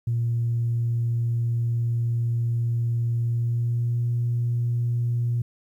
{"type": "tone with pitch glide", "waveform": "sine", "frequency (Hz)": [117.4, 119.31], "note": ["A#2", "A#2"], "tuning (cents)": [13, 41], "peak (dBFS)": -20, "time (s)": [0.07, 5.42], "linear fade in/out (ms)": 5, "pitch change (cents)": 28, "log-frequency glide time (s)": [3.24, 4.03], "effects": ["tanh soft clip ceiling -17 dBFS", "10-bit"]}